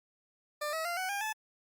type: tone with pitch steps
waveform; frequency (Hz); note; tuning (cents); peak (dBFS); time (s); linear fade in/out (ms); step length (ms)
20% pulse; 596 / 642.5 / 692.6 / 746.6 / 804.8 / 867.6; D5 / E5 / F5 / F#5 / G5 / A5; +25 / -45 / -15 / +15 / +45 / -25; -28; 0.61-1.33; 10; 120
effects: Opus 48 kbps